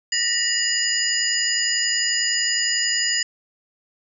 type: tone cluster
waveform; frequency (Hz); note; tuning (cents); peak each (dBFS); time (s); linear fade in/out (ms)
sine; 1830 / 1941 / 2870 / 4946 / 6970; A#6 / B6 / F7 / D#8 / A8; -32 / -31 / +47 / -11 / -17; -28 / -28 / -27 / -23 / -24; 0.12-3.23; 5
effects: none